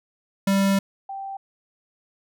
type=tone pair in turn; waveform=square / sine; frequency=196 / 781.9 Hz; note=G3 / G5; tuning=0 / -5 cents; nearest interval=2 octaves; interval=2395 cents; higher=second; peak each=-18 / -30 dBFS; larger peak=first; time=0.47-0.79 / 1.09-1.37 s; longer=first; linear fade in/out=5 ms; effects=none